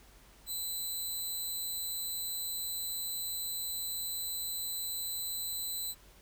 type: tone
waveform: 5% pulse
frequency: 4007 Hz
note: B7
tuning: 24 cents sharp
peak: -28 dBFS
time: 0.46-5.95 s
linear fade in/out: 50 ms
effects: added 48 Hz sine -60 dBFS peak until 6.21 s + pink hiss -60 dBFS RMS until 6.21 s